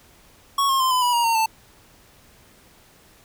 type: tone with pitch steps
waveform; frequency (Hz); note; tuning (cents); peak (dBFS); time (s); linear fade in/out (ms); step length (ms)
square; 1108.7 / 1074 / 1040.4 / 1007.9 / 976.4 / 945.9 / 916.3 / 887.6; C#6 / C6 / C6 / B5 / B5 / A#5 / A#5 / A5; 0 / +45 / -10 / +35 / -20 / +25 / -30 / +15; -18; 0.58-1.46; 5; 110
effects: pink hiss -53 dBFS RMS until 3.24 s